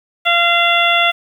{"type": "harmonic tone", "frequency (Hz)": 688, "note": "F5", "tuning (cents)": -26, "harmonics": [1, 2, 3, 4, 5], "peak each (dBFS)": [-17, -17, -17, -17, -17], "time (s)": [0.25, 1.12], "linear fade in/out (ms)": 20, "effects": ["7-bit"]}